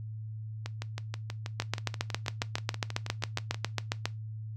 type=two click trains; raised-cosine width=0.2 ms; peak=-19 / -11 dBFS; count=19 / 19; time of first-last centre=0.66-3.545 / 1.6-4.056 s; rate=6.24 / 7.33 Hz; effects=noise-tail reverb RT60 0.2 s tail -19 dB re dry + added 109 Hz sine -37 dBFS peak until 4.56 s